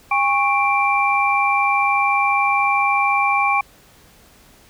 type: tone cluster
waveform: sine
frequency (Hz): 809 / 1104 / 2355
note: G#5 / C#6 / D7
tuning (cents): -46 / -7 / +4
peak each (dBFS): -19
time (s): 0.11-3.61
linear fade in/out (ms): 5
effects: pink hiss -50 dBFS RMS until 4.69 s